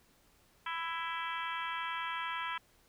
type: harmonic tone with a mistuned harmonic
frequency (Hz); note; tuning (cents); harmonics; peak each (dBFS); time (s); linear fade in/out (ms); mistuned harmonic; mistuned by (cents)
331.1; E4; +8; 3 / 4 / 5 / 6 / 7 / 8 / 9 / 10; -39 / -41 / -43 / -45 / -46 / -47 / -48 / -49; 0.66-2.58; 5; 9; +66
effects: pink hiss -67 dBFS RMS until 2.88 s